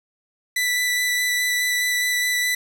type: tone with vibrato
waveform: sawtooth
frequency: 1980 Hz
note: B6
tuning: 4 cents sharp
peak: -16 dBFS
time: 0.56-2.55 s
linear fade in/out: 5 ms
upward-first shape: square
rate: 4.8 Hz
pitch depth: 8 cents each way
effects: none